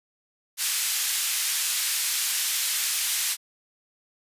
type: band-pass noise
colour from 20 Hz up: white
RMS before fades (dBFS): -26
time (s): 0.57-3.37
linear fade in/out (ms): 50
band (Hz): 2000 to 13000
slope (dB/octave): 12
effects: resampled to 32000 Hz